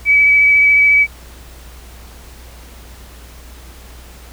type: tone with vibrato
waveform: sine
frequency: 2287 Hz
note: D7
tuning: 47 cents flat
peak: -7 dBFS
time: 0.05-1.07 s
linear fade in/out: 50 ms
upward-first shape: triangle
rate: 14 Hz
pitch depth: 14 cents each way
effects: added 60 Hz sine -36 dBFS peak until 4.32 s + pink hiss -41 dBFS RMS until 4.32 s